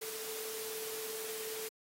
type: tone in noise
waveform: sine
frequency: 440 Hz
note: A4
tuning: in tune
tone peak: -43 dBFS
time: 0.01-1.69 s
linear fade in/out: 10 ms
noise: white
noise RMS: -43 dBFS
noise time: 0.01-1.69 s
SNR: -3 dB
effects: high-pass 200 Hz 12 dB/octave + AAC 48 kbps